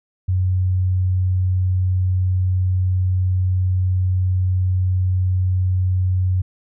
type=tone; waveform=sine; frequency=92.3 Hz; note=F#2; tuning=4 cents flat; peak=-15 dBFS; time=0.28-6.42 s; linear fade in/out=10 ms; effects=none